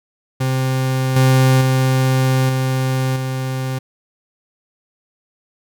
40% pulse tone with level steps, 130.81 Hz, C3, in tune, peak -15 / -9 / -12 / -15 / -19 dBFS, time 0.4-3.79 s, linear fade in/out 10 ms, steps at 1.16 / 1.61 / 2.49 / 3.16 s, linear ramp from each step 2 ms, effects none

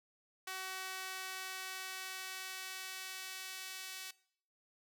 sawtooth tone with high-pass filter sweep, 376.9 Hz, F#4, 32 cents sharp, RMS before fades -45 dBFS, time 0.47-4.11 s, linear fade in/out 5 ms, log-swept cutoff 1200 to 2600 Hz, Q 0.76, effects noise-tail reverb RT60 0.6 s tail -20 dB re dry

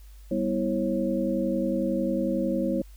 sine tone cluster, 194.8 / 245.8 / 325.8 / 543 Hz, G3 / B3 / E4 / C#5, -11 / -8 / -20 / -36 cents, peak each -29 dBFS, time 0.31-2.82 s, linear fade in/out 5 ms, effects added 50 Hz sine -44 dBFS peak until 2.96 s + white hiss -60 dBFS RMS until 2.96 s

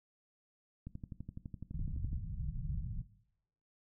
click train, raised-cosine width 5 ms, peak -31 dBFS, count 16, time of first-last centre 0.87-2.131 s, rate 11.9 Hz
pink low-pass noise, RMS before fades -39 dBFS, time 1.74-3.02 s, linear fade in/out 5 ms, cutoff 170 Hz, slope 48 dB/octave
effects noise-tail reverb RT60 0.8 s tail -17 dB re dry

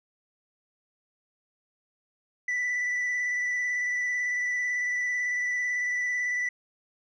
sine tone with vibrato, 1975.5 Hz, B6, in tune, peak -23 dBFS, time 2.48-6.49 s, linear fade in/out 5 ms, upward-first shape square, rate 18 Hz, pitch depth 14 cents each way, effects tanh soft clip ceiling -25 dBFS

